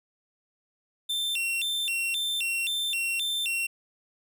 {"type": "tone with vibrato", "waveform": "45% pulse", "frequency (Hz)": 3119, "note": "G7", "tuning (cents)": -9, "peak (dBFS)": -26, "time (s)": [1.09, 3.67], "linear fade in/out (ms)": 10, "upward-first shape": "square", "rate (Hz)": 1.9, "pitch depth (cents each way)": 230, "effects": []}